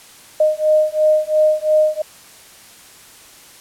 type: beating tone pair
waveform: sine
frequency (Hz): 615 / 617.9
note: D#5 / D#5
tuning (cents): -20 / -12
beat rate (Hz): 2.9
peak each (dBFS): -15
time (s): 0.4-2.02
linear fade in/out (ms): 5
effects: white hiss -43 dBFS RMS until 3.6 s + low-pass 12000 Hz 12 dB/octave

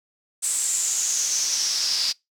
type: noise with band-pass filter sweep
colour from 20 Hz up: pink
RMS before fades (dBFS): -24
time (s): 0.42-2.13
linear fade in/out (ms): 20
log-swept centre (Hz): 8200 to 4800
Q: 6.5
effects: noise-tail reverb RT60 0.2 s tail -25 dB re dry

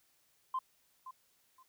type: tone with echo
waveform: sine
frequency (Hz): 1040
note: C6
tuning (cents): -11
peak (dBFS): -31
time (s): 0.54-0.59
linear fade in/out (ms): 5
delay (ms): 520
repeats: 2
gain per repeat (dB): -13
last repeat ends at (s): 1.63
effects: tanh soft clip ceiling -27 dBFS + white hiss -72 dBFS RMS until 1.68 s

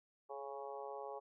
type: harmonic tone with a mistuned harmonic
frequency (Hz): 138.59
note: C#3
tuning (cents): 0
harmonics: 3 / 4 / 5 / 6 / 7 / 8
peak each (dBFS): -49 / -49 / -53 / -49 / -56 / -54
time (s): 0.29-1.2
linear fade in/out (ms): 20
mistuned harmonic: 3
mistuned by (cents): +22
effects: none

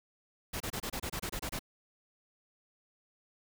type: noise bursts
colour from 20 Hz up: pink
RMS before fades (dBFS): -37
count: 11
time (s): 0.53-1.593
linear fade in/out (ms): 10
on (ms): 73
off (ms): 26
effects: none

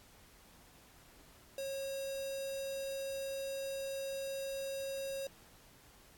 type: tone with notch filter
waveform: square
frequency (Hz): 544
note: C#5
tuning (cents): -33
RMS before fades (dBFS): -40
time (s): 1.58-5.27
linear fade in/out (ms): 2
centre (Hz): 1300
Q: 0.51
effects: pink hiss -61 dBFS RMS until 6.17 s + AAC 64 kbps

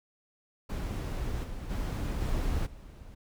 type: noise with level steps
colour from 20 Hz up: brown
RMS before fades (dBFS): -33 / -39 / -32 / -30 / -48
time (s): 0.69-3.15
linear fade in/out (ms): 10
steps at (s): 1.43 / 1.69 / 2.2 / 2.65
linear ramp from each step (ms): 20
effects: none

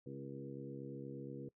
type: harmonic tone with a mistuned harmonic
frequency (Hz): 68.5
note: C#2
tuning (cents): -20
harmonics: 2 / 3 / 4 / 5 / 6 / 7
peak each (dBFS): -49 / -53 / -50 / -52 / -56 / -52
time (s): 0.06-1.49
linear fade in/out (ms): 5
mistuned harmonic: 6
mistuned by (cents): -17
effects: noise-tail reverb RT60 0.1 s tail -22 dB re dry

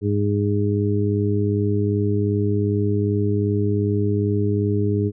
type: harmonic tone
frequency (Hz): 102.6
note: G#2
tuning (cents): -21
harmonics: 1 / 2 / 3 / 4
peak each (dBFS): -20 / -25 / -25 / -24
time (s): 0.01-5.12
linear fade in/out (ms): 50
effects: none

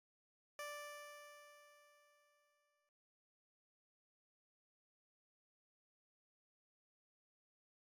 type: tone with exponential decay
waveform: 15% pulse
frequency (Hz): 587.3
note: D5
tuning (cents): 0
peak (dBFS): -38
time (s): 0.59-2.89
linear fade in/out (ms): 1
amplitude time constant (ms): 500
effects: MP3 64 kbps

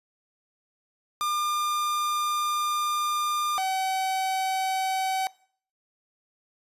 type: tone pair in turn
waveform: 45% pulse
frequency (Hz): 1203 / 760.5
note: D6 / F#5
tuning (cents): +41 / +47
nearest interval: minor sixth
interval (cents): 794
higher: first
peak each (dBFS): -25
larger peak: neither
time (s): 1.21-3.58 / 3.58-5.27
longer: first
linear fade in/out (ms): 0
effects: noise-tail reverb RT60 0.5 s tail -21 dB re dry + resampled to 32000 Hz

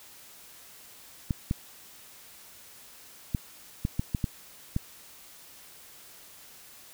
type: clicks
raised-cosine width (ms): 5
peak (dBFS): -14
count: 8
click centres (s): 1.308 / 1.511 / 3.348 / 3.851 / 3.995 / 4.148 / 4.242 / 4.764
effects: white hiss -51 dBFS RMS until 6.93 s

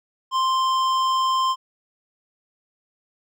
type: tone with hard clipping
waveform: triangle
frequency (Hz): 1046.5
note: C6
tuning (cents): 0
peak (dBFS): -20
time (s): 0.31-1.56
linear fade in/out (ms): 50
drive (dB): 15
effects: none

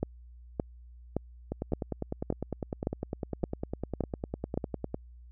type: two click trains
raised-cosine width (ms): 2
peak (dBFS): -19 / -15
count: 35 / 9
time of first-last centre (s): 1.52-4.944 / 0.03-4.575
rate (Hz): 9.93 / 1.76
effects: added 60 Hz sine -48 dBFS peak until 5.31 s

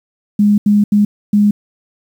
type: tone bursts at uneven times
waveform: sine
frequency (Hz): 206.6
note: G#3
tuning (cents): -9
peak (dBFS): -7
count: 4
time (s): 0.39-0.58 / 0.66-0.84 / 0.92-1.05 / 1.33-1.51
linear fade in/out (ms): 5
effects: 7-bit

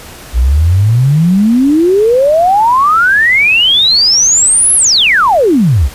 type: exponential two-way sweep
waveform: sine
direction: up then down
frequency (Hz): 56.2 to 11230 to 56.2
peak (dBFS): -5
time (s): 0.33-5.9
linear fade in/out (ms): 50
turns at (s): 4.75
effects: pink hiss -31 dBFS RMS until 5.94 s + resampled to 32000 Hz

